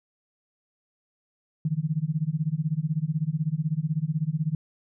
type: tone with tremolo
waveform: sine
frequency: 155.56 Hz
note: D#3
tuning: in tune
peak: -20 dBFS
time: 1.65-4.55 s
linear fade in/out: 2 ms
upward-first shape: sine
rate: 16 Hz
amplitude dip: 95%
effects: none